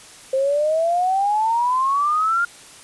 sine exponential sweep, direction up, 523 to 1418 Hz, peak -16 dBFS, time 0.33-2.45 s, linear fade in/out 5 ms, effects white hiss -43 dBFS RMS until 2.83 s + resampled to 24000 Hz

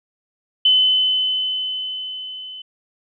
sine tone with level ramp, 3031 Hz, F#7, 41 cents sharp, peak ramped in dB -10 to -32 dBFS, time 0.65-2.62 s, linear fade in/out 5 ms, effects none

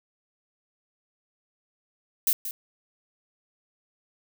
violet noise with echo, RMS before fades -22 dBFS, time 2.27-2.33 s, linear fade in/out 2 ms, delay 180 ms, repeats 1, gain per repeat -11 dB, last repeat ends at 2.51 s, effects none

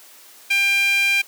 sawtooth tone with high-pass filter, 796 Hz, G5, 26 cents sharp, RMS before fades -18 dBFS, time 0.5-1.22 s, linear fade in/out 10 ms, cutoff 2300 Hz, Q 6.7, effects white hiss -46 dBFS RMS until 1.27 s + high-pass 300 Hz 12 dB/octave

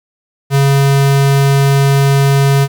square tone, 138.59 Hz, C#3, in tune, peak -8 dBFS, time 0.5-2.68 s, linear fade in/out 50 ms, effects 8-bit

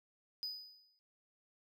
triangle tone with exponential decay, 4978 Hz, D#8, in tune, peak -35 dBFS, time 0.43-0.99 s, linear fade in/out 0 ms, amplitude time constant 120 ms, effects none

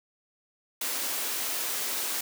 white high-pass noise, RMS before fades -31 dBFS, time 0.81-2.21 s, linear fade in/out 5 ms, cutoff 240 Hz, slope 24 dB/octave, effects none

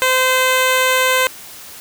10% pulse tone, 515 Hz, C5, 28 cents flat, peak -4 dBFS, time 0.02-1.27 s, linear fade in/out 0 ms, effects white hiss -36 dBFS RMS until 1.8 s

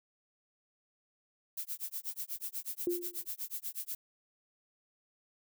violet noise with tremolo, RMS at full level -37 dBFS, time 1.57-3.95 s, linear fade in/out 5 ms, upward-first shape sine, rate 8.2 Hz, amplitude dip 100%
sine tone with exponential decay, 350 Hz, F4, 4 cents sharp, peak -26 dBFS, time 2.87-3.25 s, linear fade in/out 2 ms, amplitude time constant 82 ms
effects none

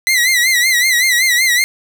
sawtooth tone with vibrato, 2007 Hz, B6, 27 cents sharp, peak -7 dBFS, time 0.07-1.64 s, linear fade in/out 0 ms, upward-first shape sine, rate 5.3 Hz, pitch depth 98 cents each way, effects none

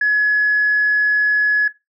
sine tone, 1693 Hz, G#6, 33 cents sharp, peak -12 dBFS, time 0.01-1.68 s, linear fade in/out 5 ms, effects noise-tail reverb RT60 0.2 s tail -17 dB re dry + tanh soft clip ceiling -8 dBFS

